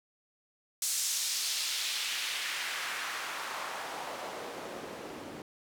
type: noise with band-pass filter sweep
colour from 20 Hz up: white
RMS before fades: -36 dBFS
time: 0.82-5.42 s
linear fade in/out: 2 ms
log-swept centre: 7300 to 280 Hz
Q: 1.2
effects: none